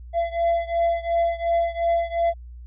triangle beating tone pair, 677 / 679.8 Hz, E5 / F5, +46 / -47 cents, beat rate 2.8 Hz, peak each -20 / -22 dBFS, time 0.13-2.34 s, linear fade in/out 50 ms, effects added 60 Hz sine -37 dBFS peak until 2.66 s + resampled to 8000 Hz

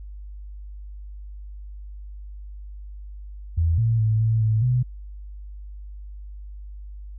sine tone with pitch steps, 82.4 / 113.8 / 109.6 / 111.8 / 109.5 / 124.7 Hz, E2 / A#2 / A2 / A2 / A2 / B2, 0 / -41 / -6 / +28 / -8 / +17 cents, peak -17 dBFS, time 3.57-4.83 s, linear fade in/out 10 ms, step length 210 ms, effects added 50 Hz sine -35 dBFS peak until 7.18 s

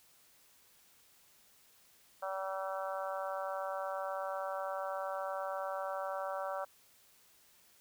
harmonic tone, 191.7 Hz, G3, 38 cents flat, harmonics 3 / 4 / 5 / 6 / 7 / 8, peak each -39 / -42 / -45 / -45 / -44 / -50 dBFS, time 2.22-6.65 s, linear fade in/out 10 ms, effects white hiss -65 dBFS RMS until 7.8 s

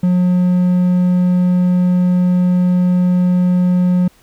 triangle tone, 180 Hz, F#3, 47 cents flat, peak -8 dBFS, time 0.03-4.08 s, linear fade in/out 5 ms, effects pink hiss -51 dBFS RMS until 4.22 s

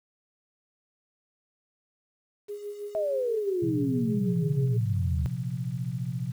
sine tone with tremolo, 411.9 Hz, G#4, 14 cents flat, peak -32 dBFS, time 2.48-4.78 s, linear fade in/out 20 ms, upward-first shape sine, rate 6.2 Hz, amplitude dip 60%
sine exponential sweep, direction down, 650 to 73.42 Hz, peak -25 dBFS, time 2.95-5.26 s, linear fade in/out 0 ms
sine chord, Bb suspended second, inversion none, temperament just, 116.54 / 131.11 / 174.81 Hz, Bb2 / C3 / F3, 0 / +4 / +2 cents, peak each -35 / -31 / -35 dBFS, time 3.62-6.32 s, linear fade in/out 10 ms
effects 9-bit

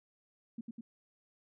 sine tone with echo, 230.3 Hz, A#3, 21 cents flat, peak -38 dBFS, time 0.58-0.61 s, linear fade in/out 5 ms, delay 100 ms, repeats 2, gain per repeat -2 dB, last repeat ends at 0.81 s, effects none

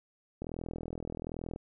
click train, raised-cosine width 2 ms, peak -25 dBFS, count 48, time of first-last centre 0.42-1.561 s, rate 41.2 Hz, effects none

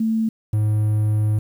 sine / triangle tone pair in turn, 222.4 / 106.67 Hz, A3 / G#2, +19 / +47 cents, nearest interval octave + minor second, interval 1272 cents, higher first, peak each -17 / -14 dBFS, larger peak second, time 0-0.29 / 0.53-1.39 s, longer second, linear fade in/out 5 ms, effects 8-bit

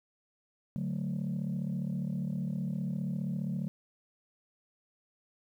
sine chord, D major, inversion none, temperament equal with one note detuned, 145.48 / 185 / 220 Hz, D3 / F#3 / A3, -16 / 0 / 0 cents, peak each -34 / -33 / -36 dBFS, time 0.76-3.68 s, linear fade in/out 0 ms, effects tanh soft clip ceiling -27 dBFS + 11-bit

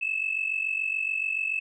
sine tone pair together, 2590 / 2637 Hz, E7 / E7, -31 / 0 cents, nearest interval unison, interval 31 cents, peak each -28 dBFS, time 0.01-1.6 s, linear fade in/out 10 ms, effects tanh soft clip ceiling -18 dBFS

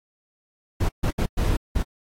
brown noise bursts at uneven times, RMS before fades -21 dBFS, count 5, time 0.8-0.89 / 1.03-1.11 / 1.18-1.26 / 1.37-1.57 / 1.75-1.83 s, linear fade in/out 10 ms, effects AAC 48 kbps

